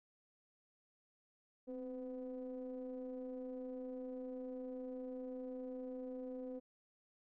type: ring-modulated tone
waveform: triangle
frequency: 123.47 Hz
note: B2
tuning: in tune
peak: -38 dBFS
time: 1.67-6.6 s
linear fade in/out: 20 ms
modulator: 383 Hz
effects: none